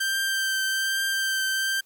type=tone with vibrato; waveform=sawtooth; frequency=1568 Hz; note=G6; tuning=in tune; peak=-20 dBFS; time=0-1.81 s; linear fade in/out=10 ms; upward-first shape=triangle; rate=1.2 Hz; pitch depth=17 cents each way; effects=white hiss -63 dBFS RMS until 1.85 s